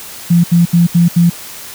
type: tone bursts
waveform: sine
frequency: 171.5 Hz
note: F3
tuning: 31 cents flat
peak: -5 dBFS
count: 5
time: 0.3-1.3 s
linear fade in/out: 10 ms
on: 140 ms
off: 75 ms
effects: white hiss -30 dBFS RMS until 1.74 s